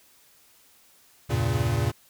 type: chord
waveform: square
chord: E diminished seventh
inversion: none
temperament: equal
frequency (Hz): 82.41 / 98 / 116.54 / 138.59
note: E2 / G2 / Bb2 / Db3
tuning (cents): 0 / 0 / 0 / 0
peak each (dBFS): -31 / -31 / -26 / -30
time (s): 1.29-1.92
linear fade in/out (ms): 20
effects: white hiss -58 dBFS RMS until 2.09 s